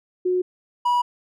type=tone pair in turn; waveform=sine / triangle; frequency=364.4 / 972.8 Hz; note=F#4 / B5; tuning=-26 / -26 cents; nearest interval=octave + perfect fourth; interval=1700 cents; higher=second; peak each=-18 / -15 dBFS; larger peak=second; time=0.25-0.42 / 0.85-1.02 s; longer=neither; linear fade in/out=10 ms; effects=none